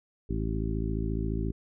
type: harmonic tone with a mistuned harmonic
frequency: 54.4 Hz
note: A1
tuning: 19 cents flat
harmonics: 1 / 2 / 3 / 4 / 5 / 6 / 7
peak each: -31 / -34 / -36 / -37 / -38 / -39 / -39 dBFS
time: 0.29-1.52 s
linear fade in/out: 10 ms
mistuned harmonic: 7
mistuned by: +26 cents
effects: none